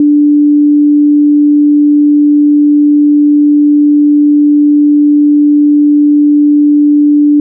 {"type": "tone", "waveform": "sine", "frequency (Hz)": 293.7, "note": "D4", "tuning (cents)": 0, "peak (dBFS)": -3, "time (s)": [0, 7.4], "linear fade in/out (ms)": 2, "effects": []}